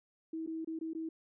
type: tone with dropouts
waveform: sine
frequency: 322.7 Hz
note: E4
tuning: 37 cents flat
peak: -36 dBFS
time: 0.33-1.09 s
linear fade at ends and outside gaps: 5 ms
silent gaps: 0.464-0.473 / 0.647-0.673 / 0.79-0.811 / 0.934-0.949 s
effects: none